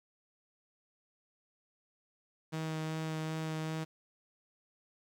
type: tone with vibrato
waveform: sawtooth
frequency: 158.3 Hz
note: D#3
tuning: 30 cents sharp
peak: -31 dBFS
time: 2.52-3.85 s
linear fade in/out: 20 ms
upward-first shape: sine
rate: 2.6 Hz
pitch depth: 10 cents each way
effects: low-pass 8000 Hz 12 dB/octave + 10-bit